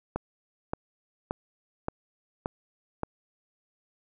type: click train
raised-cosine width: 1 ms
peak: -15 dBFS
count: 6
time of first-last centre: 0.16-3.034 s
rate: 1.74 Hz
effects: none